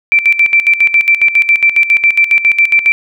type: tone with tremolo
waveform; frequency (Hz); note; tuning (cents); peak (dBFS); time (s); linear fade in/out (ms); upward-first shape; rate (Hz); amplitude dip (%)
sine; 2342; D7; -5; -4; 0.12-2.92; 0; square; 7.3; 75
effects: none